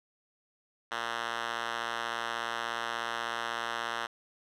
5% pulse tone with band-pass filter, 116.54 Hz, A#2, in tune, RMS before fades -35 dBFS, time 0.91-4.07 s, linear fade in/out 10 ms, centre 2000 Hz, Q 1.1, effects none

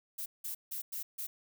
violet noise bursts at uneven times, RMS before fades -39 dBFS, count 5, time 0.18-0.26 / 0.44-0.55 / 0.71-0.82 / 0.92-1.03 / 1.18-1.27 s, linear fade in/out 10 ms, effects none

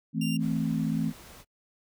sine chord, A minor, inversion second, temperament equal with one note detuned, 163.11 / 220 / 261.6 Hz, E3 / A3 / C4, -18 / 0 / 0 cents, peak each -29 / -29 / -31 dBFS, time 0.13-1.13 s, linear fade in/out 50 ms
sawtooth tone, 2785 Hz, F7, 5 cents flat, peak -31 dBFS, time 0.21-0.37 s, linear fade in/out 5 ms
pink noise, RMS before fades -49 dBFS, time 0.39-1.45 s, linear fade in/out 50 ms
effects noise-tail reverb RT60 0.1 s tail -26 dB re dry

